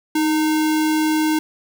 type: tone with sample-and-hold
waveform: sine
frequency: 311.8 Hz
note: D#4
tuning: 4 cents sharp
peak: -15 dBFS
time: 0.15-1.39 s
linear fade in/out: 5 ms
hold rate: 1225 Hz
effects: none